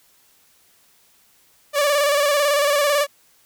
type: tone with vibrato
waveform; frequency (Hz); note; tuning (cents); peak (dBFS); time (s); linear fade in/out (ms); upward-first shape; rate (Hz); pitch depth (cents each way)
sawtooth; 578; D5; -28; -12; 1.73-3.07; 50; square; 18; 44
effects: white hiss -57 dBFS RMS until 3.45 s